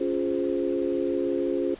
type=chord; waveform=sine; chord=Db major seventh; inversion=none; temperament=equal; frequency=277.2 / 349.2 / 415.3 / 523.3 Hz; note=Db4 / F4 / Ab4 / C5; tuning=0 / 0 / 0 / 0 cents; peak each=-29 / -27 / -30 / -31 dBFS; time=0-1.75 s; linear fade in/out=10 ms; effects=pink hiss -48 dBFS RMS until 1.79 s + resampled to 8000 Hz